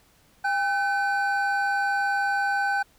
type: tone pair together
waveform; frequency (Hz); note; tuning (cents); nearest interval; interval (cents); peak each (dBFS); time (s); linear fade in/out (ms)
triangle; 802 / 1523.6; G5 / G6; +39 / -50; major seventh; 1111; -23; 0.44-2.83; 10
effects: pink hiss -60 dBFS RMS until 2.98 s